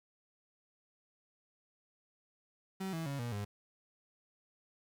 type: tone with pitch steps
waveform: 35% pulse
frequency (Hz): 190.9 / 163.33 / 139.75 / 119.57 / 102.3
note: G3 / E3 / C#3 / A#2 / G#2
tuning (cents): -46 / -16 / +14 / +44 / -26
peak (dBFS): -35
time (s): 2.8-3.45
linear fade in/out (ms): 10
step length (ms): 130
effects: 11-bit